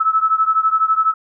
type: beating tone pair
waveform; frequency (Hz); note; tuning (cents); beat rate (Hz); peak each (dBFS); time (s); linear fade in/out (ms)
sine; 1300 / 1312; E6 / E6; -24 / -9; 12; -15 / -17; 0-1.14; 10
effects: none